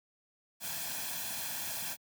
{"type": "noise with comb filter", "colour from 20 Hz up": "white", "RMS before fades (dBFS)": -38, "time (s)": [0.6, 1.97], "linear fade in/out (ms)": 50, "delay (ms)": 1.2, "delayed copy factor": 0.65, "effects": ["high-pass 100 Hz 12 dB/octave"]}